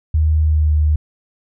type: tone with pitch glide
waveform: sine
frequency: 77.78 to 76 Hz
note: D#2 to D#2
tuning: 0 to -40 cents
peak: -11 dBFS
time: 0.14-0.96 s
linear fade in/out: 5 ms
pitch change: -40 cents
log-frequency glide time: 0.4-0.74 s
effects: none